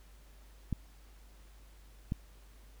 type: clicks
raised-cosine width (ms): 5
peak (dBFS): -20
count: 2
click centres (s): 0.727 / 2.121
effects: added 50 Hz sine -54 dBFS peak until 2.8 s + pink hiss -64 dBFS RMS until 2.8 s